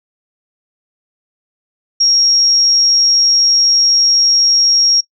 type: tone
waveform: sine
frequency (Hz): 5588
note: F8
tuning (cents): 0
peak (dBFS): -8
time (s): 2-5.01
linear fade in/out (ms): 10
effects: noise-tail reverb RT60 0.1 s tail -21 dB re dry